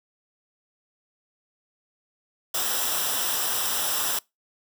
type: noise with comb filter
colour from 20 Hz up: white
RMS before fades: -26 dBFS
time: 2.54-4.19 s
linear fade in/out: 5 ms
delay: 0.45 ms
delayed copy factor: -0.65
effects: noise-tail reverb RT60 0.2 s tail -24 dB re dry